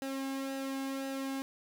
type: tone with flanger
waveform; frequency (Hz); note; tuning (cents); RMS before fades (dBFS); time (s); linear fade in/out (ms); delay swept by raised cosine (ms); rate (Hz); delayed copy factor
sawtooth; 270; C#4; -45; -37; 0.02-1.42; 0; 0.88 to 1.63; 1.9; -0.55
effects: none